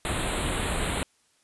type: band-stop noise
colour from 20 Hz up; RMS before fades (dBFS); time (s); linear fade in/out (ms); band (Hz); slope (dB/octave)
pink; -28; 0.05-1.03; 0; 4100 to 7500; 96
effects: white hiss -66 dBFS RMS until 1.43 s + resampled to 24000 Hz